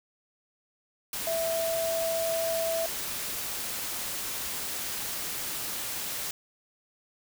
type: tone in noise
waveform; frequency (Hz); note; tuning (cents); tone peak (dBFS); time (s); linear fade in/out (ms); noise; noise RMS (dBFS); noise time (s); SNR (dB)
sine; 659.3; E5; 0; -27; 1.27-2.86; 2; white; -34; 1.13-6.31; +4
effects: none